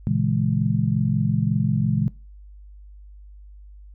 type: chord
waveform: sine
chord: A# half-diminished seventh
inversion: none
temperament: equal with one note detuned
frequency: 116.54 / 138.59 / 162.08 / 207.7 Hz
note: A#2 / C#3 / E3 / G#3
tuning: 0 / 0 / -29 / 0 cents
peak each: -24 dBFS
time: 0.07-2.08 s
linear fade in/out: 0 ms
effects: noise-tail reverb RT60 0.3 s tail -20 dB re dry + added 50 Hz sine -41 dBFS peak until 3.94 s